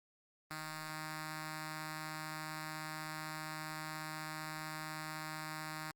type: tone with notch filter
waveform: 5% pulse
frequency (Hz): 155.8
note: D#3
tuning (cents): +3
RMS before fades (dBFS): -44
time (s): 0.51-5.91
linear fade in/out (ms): 0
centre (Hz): 480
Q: 1
effects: Opus 24 kbps